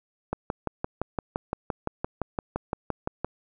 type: click train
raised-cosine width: 1 ms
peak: -13 dBFS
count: 18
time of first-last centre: 0.33-3.246 s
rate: 5.83 Hz
effects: none